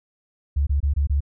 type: tone bursts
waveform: sine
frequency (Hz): 71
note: C#2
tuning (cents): +42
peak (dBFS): -17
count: 5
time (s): 0.56-1.206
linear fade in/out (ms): 10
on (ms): 110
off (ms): 24
effects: none